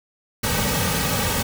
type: noise with comb filter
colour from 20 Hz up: pink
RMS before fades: -22 dBFS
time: 0.43-1.43 s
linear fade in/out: 10 ms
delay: 2.9 ms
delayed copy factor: -0.85
effects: none